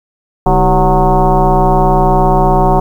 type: tone with frequency modulation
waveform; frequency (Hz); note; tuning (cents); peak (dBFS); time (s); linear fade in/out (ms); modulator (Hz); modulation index
sine; 385; G4; -31; -6; 0.46-2.8; 5; 177; 3.3
effects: 7-bit